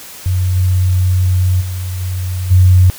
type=tone with level steps; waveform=sine; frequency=91.7 Hz; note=F#2; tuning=15 cents flat; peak=-11 / -9 / -18 / -16 / -4 dBFS; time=0.26-2.9 s; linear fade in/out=0 ms; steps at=0.55 / 1.6 / 2 / 2.5 s; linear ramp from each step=20 ms; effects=white hiss -33 dBFS RMS until 2.98 s